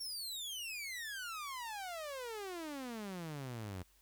sawtooth exponential sweep, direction down, 5588 to 87.31 Hz, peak -38 dBFS, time 0-3.83 s, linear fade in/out 10 ms, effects added 50 Hz sine -70 dBFS peak until 4.01 s + white hiss -70 dBFS RMS until 4.01 s

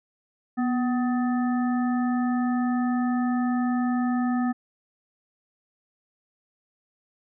harmonic tone with a mistuned harmonic, 251.9 Hz, B3, 34 cents sharp, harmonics 1 / 3 / 5 / 7, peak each -22 / -32 / -36 / -39 dBFS, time 0.57-4.53 s, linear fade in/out 20 ms, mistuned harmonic 1, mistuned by -49 cents, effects none

